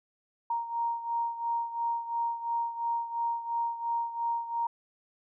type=beating tone pair; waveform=sine; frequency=932.3 / 935.2 Hz; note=A#5 / A#5; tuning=0 / +5 cents; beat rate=2.9 Hz; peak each=-30 / -35 dBFS; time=0.5-4.67 s; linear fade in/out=5 ms; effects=none